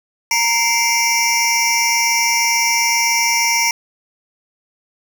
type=tone cluster; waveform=square; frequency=927 / 2104 / 2312 / 5400 / 5790 Hz; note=A#5 / C7 / D7 / E8 / F#8; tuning=-10 / +9 / -28 / +41 / -38 cents; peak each=-21 dBFS; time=0.31-3.71 s; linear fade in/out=2 ms; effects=none